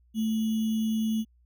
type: tone with sample-and-hold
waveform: sine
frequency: 220 Hz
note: A3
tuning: in tune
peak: -24 dBFS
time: 0.14-1.25 s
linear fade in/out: 50 ms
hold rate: 3150 Hz
effects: added 60 Hz sine -59 dBFS peak until 1.45 s